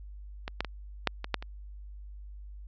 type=clicks; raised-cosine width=0.3 ms; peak=-19 / -13 / -19 / -8 / -19 / -10 / -25 dBFS; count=7; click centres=0.479 / 0.606 / 0.647 / 1.073 / 1.244 / 1.343 / 1.425 s; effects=added 50 Hz sine -42 dBFS peak until 2.67 s + resampled to 16000 Hz

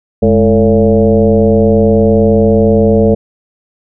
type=tone with frequency modulation; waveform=sine; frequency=329.6 Hz; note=E4; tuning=in tune; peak=-5 dBFS; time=0.22-3.15 s; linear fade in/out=10 ms; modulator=118 Hz; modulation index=2.1; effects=none

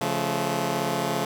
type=chord; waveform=10% pulse; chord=Db augmented; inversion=none; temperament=just; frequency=138.59 / 173.24 / 216.5 Hz; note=Db3 / F3 / A3; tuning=0 / -14 / -28 cents; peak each=-21 dBFS; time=0.01-1.25 s; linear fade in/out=2 ms; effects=none

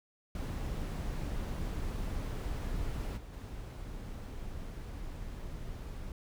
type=noise with level steps; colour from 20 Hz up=brown; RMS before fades=-36 / -45 / -42 dBFS; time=0.35-6.12 s; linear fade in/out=2 ms; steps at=3.16 / 3.32 s; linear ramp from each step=20 ms; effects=none

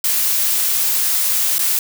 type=noise with dropouts; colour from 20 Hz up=blue; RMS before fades=-17 dBFS; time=0.04-1.79 s; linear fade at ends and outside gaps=2 ms; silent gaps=1.583-1.591 s; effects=none

